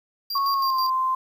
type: tone with tremolo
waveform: square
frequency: 4755 Hz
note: D8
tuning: 21 cents sharp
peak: -27 dBFS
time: 0.3-0.9 s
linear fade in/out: 5 ms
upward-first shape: square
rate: 6.2 Hz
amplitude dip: 70%
type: tone with pitch glide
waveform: sine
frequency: 1103 to 1041.1 Hz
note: C#6 to C6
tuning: -9 to -9 cents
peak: -20 dBFS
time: 0.35-1.15 s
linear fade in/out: 5 ms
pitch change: -100 cents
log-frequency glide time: 0.53-0.79 s
effects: 9-bit